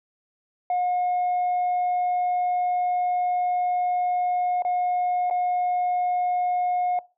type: tone with dropouts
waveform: sine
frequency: 720 Hz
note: F#5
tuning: 47 cents flat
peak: -19 dBFS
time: 0.7-6.99 s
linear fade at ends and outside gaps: 2 ms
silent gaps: 4.622-4.649 / 5.3-5.309 s
effects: noise-tail reverb RT60 0.3 s tail -22 dB re dry + tanh soft clip ceiling -19 dBFS